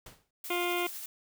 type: noise with exponential decay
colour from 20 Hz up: pink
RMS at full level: -45 dBFS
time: 0.06-0.31 s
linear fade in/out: 5 ms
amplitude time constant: 53 ms
type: noise with tremolo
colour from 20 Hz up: blue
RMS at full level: -40 dBFS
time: 0.44-1.06 s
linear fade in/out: 2 ms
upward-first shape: sine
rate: 12 Hz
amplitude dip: 30%
type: harmonic tone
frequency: 352 Hz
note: F4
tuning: 14 cents sharp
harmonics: 1 / 2 / 3 / 4 / 6 / 7 / 8 / 9 / 10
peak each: -32 / -36 / -38 / -41 / -37 / -38 / -42 / -43 / -45 dBFS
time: 0.5-0.87 s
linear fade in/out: 5 ms
effects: none